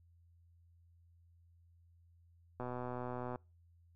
click train, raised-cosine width 1 ms, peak -28 dBFS, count 95, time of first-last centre 2.6-3.358 s, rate 124 Hz, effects noise-tail reverb RT60 0.3 s tail -26 dB re dry + added 85 Hz sine -63 dBFS peak until 3.95 s

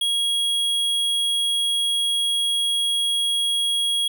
square tone, 3300 Hz, G#7, 12 cents flat, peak -20 dBFS, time 0.01-4.08 s, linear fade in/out 5 ms, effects none

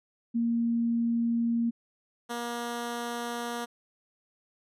sine / 10% pulse tone pair in turn, 233.1 / 237.6 Hz, A#3 / A#3, 0 / +33 cents, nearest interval unison, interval 33 cents, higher second, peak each -24 / -24 dBFS, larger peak neither, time 0.34-1.71 / 2.29-3.66 s, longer neither, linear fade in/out 20 ms, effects resampled to 32000 Hz

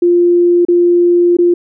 sine tone with dropouts, 349.2 Hz, F4, in tune, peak -6 dBFS, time 0.02-1.54 s, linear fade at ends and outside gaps 5 ms, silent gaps 0.651-0.684 / 1.369-1.386 s, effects none

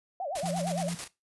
sine tone with vibrato, 659.3 Hz, E5, in tune, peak -31 dBFS, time 0.2-0.89 s, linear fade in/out 2 ms, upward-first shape sine, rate 8.8 Hz, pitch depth 300 cents each way
white noise with tremolo, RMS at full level -37 dBFS, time 0.35-1.08 s, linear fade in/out 5 ms, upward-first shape square, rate 9.4 Hz, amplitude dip 60%
sine tone, 172.3 Hz, F3, 23 cents flat, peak -31 dBFS, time 0.43-0.95 s, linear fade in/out 5 ms
effects noise-tail reverb RT60 0.2 s tail -17 dB re dry + resampled to 24000 Hz

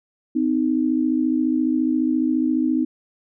sine tone pair together, 256.6 / 311.1 Hz, C4 / D#4, -34 / 0 cents, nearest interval minor third, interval 334 cents, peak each -20 / -20 dBFS, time 0.35-2.85 s, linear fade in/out 10 ms, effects none

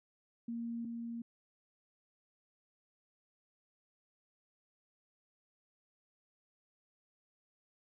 sine tone pair in turn, 233.1 / 233.1 Hz, A#3 / A#3, 0 / 0 cents, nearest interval unison, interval 0 cents, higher neither, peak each -37 / -39 dBFS, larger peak first, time 0.48-0.85 / 0.85-1.22 s, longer neither, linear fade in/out 5 ms, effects none

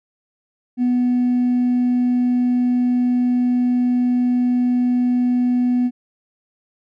triangle tone with hard clipping, 246.9 Hz, B3, in tune, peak -14 dBFS, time 0.77-5.91 s, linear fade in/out 50 ms, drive 2 dB, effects none

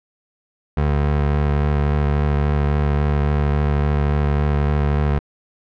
25% pulse tone with vibrato, 73.1 Hz, D2, 7 cents flat, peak -12 dBFS, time 0.77-5.19 s, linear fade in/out 5 ms, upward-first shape sine, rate 3.6 Hz, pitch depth 21 cents each way, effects low-pass 2000 Hz 12 dB/octave

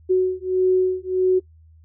sine beating tone pair, 370 / 371.6 Hz, F#4 / F#4, 0 / +7 cents, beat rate 1.6 Hz, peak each -19 dBFS, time 0.09-1.4 s, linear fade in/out 20 ms, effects noise-tail reverb RT60 0.1 s tail -21 dB re dry + added 80 Hz sine -47 dBFS peak until 1.84 s

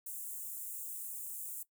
white high-pass noise, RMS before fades -43 dBFS, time 0.06-1.63 s, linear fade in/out 5 ms, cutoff 7400 Hz, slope 48 dB/octave, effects noise-tail reverb RT60 0.1 s tail -18 dB re dry

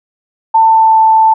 sine tone with pitch glide, 893 to 883.8 Hz, A5 to A5, +25 to +7 cents, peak -4 dBFS, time 0.54-1.34 s, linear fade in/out 10 ms, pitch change -18 cents, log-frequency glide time 0.66-0.99 s, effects none

